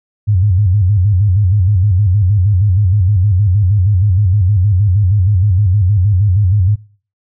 sine tone with vibrato, 97.2 Hz, G2, 14 cents flat, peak -8 dBFS, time 0.27-6.76 s, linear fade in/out 20 ms, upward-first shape square, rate 6.4 Hz, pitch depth 130 cents each way, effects noise-tail reverb RT60 0.4 s tail -20 dB re dry

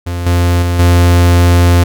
45% pulse tone with level steps, 87.31 Hz, F2, in tune, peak -16 / -8 / -11 / -5 dBFS, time 0.06-1.84 s, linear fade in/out 10 ms, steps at 0.26 / 0.62 / 0.79 s, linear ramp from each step 5 ms, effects none

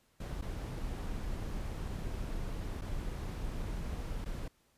brown noise with dropouts, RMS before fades -38 dBFS, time 0.2-4.48 s, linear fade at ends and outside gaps 5 ms, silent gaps 0.413-0.421 / 2.812-2.818 / 4.246-4.258 s, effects pink hiss -71 dBFS RMS until 4.77 s + resampled to 32000 Hz

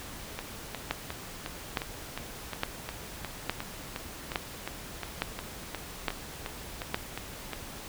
two click trains, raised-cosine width 0.3 ms, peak -11 / -18 dBFS, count 8 / 21, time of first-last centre 0.91-6.944 / 0.39-7.533 s, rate 1.16 / 2.8 Hz, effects pink hiss -43 dBFS RMS until 7.88 s

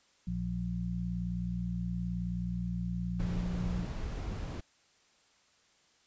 harmonic tone, 59 Hz, A#1, 22 cents sharp, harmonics 1 / 2 / 3, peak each -38 / -39 / -34 dBFS, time 0.27-3.85 s, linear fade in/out 5 ms
brown noise, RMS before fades -37 dBFS, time 3.19-4.61 s, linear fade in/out 10 ms
effects white hiss -67 dBFS RMS until 6.06 s + resampled to 16000 Hz

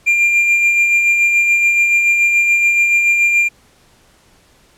triangle tone with tremolo, 2391 Hz, D7, 30 cents sharp, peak -7 dBFS, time 0.06-3.49 s, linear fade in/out 20 ms, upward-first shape sine, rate 7 Hz, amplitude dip 35%, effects pink hiss -51 dBFS RMS until 4.77 s + low-pass 11000 Hz 12 dB/octave

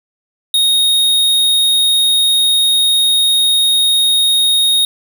square tone, 3729 Hz, A#7, in tune, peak -10 dBFS, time 0.54-4.85 s, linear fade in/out 2 ms, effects none

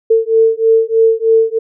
sine beating tone pair, 447.9 / 451.1 Hz, A4 / A4, +31 / +43 cents, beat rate 3.2 Hz, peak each -11 dBFS, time 0.1-1.59 s, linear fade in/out 10 ms, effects none

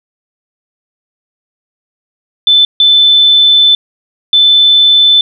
sine tone bursts at uneven times, 3520 Hz, A7, in tune, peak -3 dBFS, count 3, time 2.47-2.65 / 2.8-3.75 / 4.33-5.21 s, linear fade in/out 2 ms, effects none

